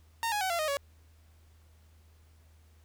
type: tone with pitch steps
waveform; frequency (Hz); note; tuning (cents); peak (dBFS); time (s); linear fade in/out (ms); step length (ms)
sawtooth; 918 / 832.1 / 754.3 / 683.8 / 619.8 / 561.8; A#5 / G#5 / F#5 / F5 / D#5 / C#5; -27 / +3 / +33 / -37 / -7 / +23; -25; 0.23-0.77; 0; 90
effects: added 79 Hz sine -57 dBFS peak until 2.84 s + pink hiss -68 dBFS RMS until 2.84 s